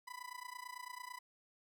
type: tone with amplitude modulation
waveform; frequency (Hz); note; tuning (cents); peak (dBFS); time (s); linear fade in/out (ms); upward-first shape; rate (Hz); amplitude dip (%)
30% pulse; 994; B5; +11; -40; 0.07-1.19; 10; sine; 29; 90
effects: none